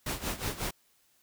pink noise with tremolo, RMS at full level -32 dBFS, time 0.06-0.71 s, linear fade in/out 5 ms, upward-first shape sine, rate 5.5 Hz, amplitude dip 80%, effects white hiss -68 dBFS RMS until 1.22 s

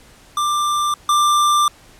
square tone pair in turn, 1185 / 1185 Hz, D6 / D6, +15 / +15 cents, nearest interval unison, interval 0 cents, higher neither, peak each -17 / -13 dBFS, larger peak second, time 0.37-0.94 / 1.09-1.68 s, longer second, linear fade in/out 2 ms, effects pink hiss -47 dBFS RMS until 1.99 s + low-pass 11000 Hz 12 dB/octave

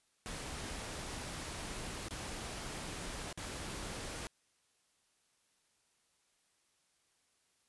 pink noise with dropouts, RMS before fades -43 dBFS, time 0.26-4.27 s, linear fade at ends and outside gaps 0 ms, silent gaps 2.084-2.108 / 3.327-3.375 s, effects white hiss -75 dBFS RMS until 7.68 s + resampled to 24000 Hz

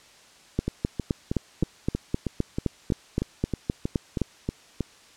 two click trains, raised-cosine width 3 ms, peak -13 / -10 dBFS, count 14 / 15, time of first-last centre 0.68-4.807 / 0.59-4.217 s, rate 3.15 / 3.86 Hz, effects white hiss -53 dBFS RMS until 5.16 s + low-pass 7000 Hz 12 dB/octave

